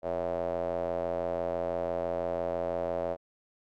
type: tone with band-pass filter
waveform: square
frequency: 43 Hz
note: F1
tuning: 26 cents flat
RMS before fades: -32 dBFS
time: 0.02-3.17 s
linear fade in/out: 50 ms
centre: 600 Hz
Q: 5.6
effects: none